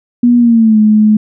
sine tone with pitch glide, 241.4 to 213.8 Hz, B3 to A3, -39 to -49 cents, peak -4 dBFS, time 0.23-1.17 s, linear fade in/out 5 ms, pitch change -210 cents, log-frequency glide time 0.38-0.79 s, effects none

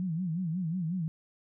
sine tone with vibrato, 172.3 Hz, F3, 23 cents flat, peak -29 dBFS, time 0-1.08 s, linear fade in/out 0 ms, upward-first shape sine, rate 5.5 Hz, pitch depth 160 cents each way, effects none

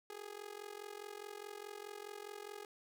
sawtooth tone with amplitude modulation, 414.2 Hz, G#4, 5 cents flat, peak -39 dBFS, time 0.1-2.65 s, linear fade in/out 2 ms, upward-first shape sine, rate 44.8 Hz, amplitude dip 90%, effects none

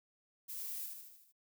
violet noise with echo, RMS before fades -44 dBFS, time 0.48-0.87 s, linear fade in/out 20 ms, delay 76 ms, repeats 6, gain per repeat -4 dB, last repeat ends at 1.326 s, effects none

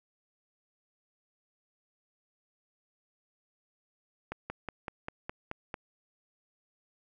slowing click train, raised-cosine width 0.5 ms, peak -21 dBFS, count 8, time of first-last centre 4.32-5.742 s, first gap 180 ms, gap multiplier 1.04, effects none

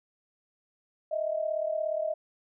sine tone pair together, 622.3 / 659.3 Hz, D#5 / E5, 0 / 0 cents, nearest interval minor second, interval 100 cents, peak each -29 / -32 dBFS, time 1.11-2.14 s, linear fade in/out 10 ms, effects none

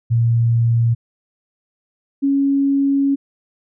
sine tone pair in turn, 116.54 / 277.2 Hz, A#2 / C#4, 0 / 0 cents, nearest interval octave + minor third, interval 1500 cents, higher second, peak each -12 / -13 dBFS, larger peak first, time 0.1-0.95 / 2.22-3.16 s, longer second, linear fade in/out 20 ms, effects none

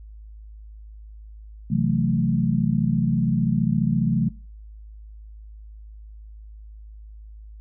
sine chord, F# half-diminished seventh, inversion second, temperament equal, 130.81 / 164.81 / 185 / 220 Hz, C3 / E3 / F#3 / A3, 0 / 0 / 0 / 0 cents, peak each -24 dBFS, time 1.7-4.29 s, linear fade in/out 10 ms, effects noise-tail reverb RT60 0.4 s tail -23 dB re dry + added 53 Hz sine -39 dBFS peak until 7.6 s

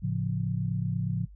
sine chord, A augmented, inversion none, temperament equal, 110 / 138.59 / 174.61 Hz, A2 / C#3 / E#3, 0 / 0 / 0 cents, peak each -31 dBFS, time 0.02-1.26 s, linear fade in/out 20 ms, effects noise-tail reverb RT60 0.1 s tail -21 dB re dry + added 50 Hz sine -46 dBFS peak until 1.35 s

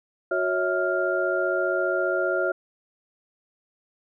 sine tone cluster, 366.1 / 555 / 650 / 1399 Hz, F#4 / C#5 / E5 / F6, -18 / +2 / -24 / +3 cents, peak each -27 dBFS, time 0.31-2.52 s, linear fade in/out 5 ms, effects none

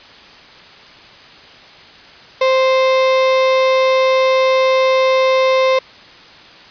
35% pulse tone, 523.3 Hz, C5, in tune, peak -9 dBFS, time 2.41-5.79 s, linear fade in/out 5 ms, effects white hiss -40 dBFS RMS until 6.7 s + resampled to 11025 Hz

